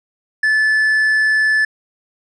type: tone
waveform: triangle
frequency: 1739 Hz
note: A6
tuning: 21 cents flat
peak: -10 dBFS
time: 0.43-1.65 s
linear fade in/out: 5 ms
effects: resampled to 22050 Hz